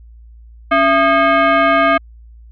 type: tone with frequency modulation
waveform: sine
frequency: 278.7 Hz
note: C#4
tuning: 9 cents sharp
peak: -9 dBFS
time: 0.71-1.98 s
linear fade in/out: 10 ms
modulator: 948 Hz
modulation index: 1.8
effects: added 57 Hz sine -37 dBFS peak until 2.51 s